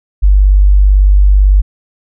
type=tone; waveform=sine; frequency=49 Hz; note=G1; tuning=in tune; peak=-3 dBFS; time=0.22-1.62 s; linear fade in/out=20 ms; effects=none